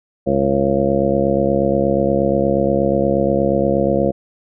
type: harmonic tone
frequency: 68.4 Hz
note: C#2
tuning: 23 cents flat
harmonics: 1 / 2 / 3 / 4 / 5 / 6 / 7 / 8 / 10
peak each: -29 / -25 / -20 / -26 / -21 / -30 / -21 / -18 / -25 dBFS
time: 0.26-4.12 s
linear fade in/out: 20 ms
effects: none